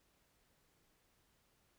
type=silence; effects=pink hiss -75 dBFS RMS until 1.78 s